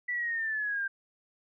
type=linear sweep; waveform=sine; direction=down; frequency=1975.5 to 1573 Hz; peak=-29 dBFS; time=0.08-0.88 s; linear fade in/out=10 ms; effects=none